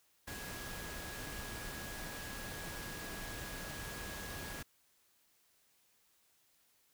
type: tone in noise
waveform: sine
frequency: 1661.2 Hz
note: G#6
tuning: in tune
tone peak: -50 dBFS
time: 0.27-4.63 s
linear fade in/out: 10 ms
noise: pink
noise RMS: -45 dBFS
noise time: 0.27-4.63 s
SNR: -8 dB
effects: white hiss -72 dBFS RMS until 6.93 s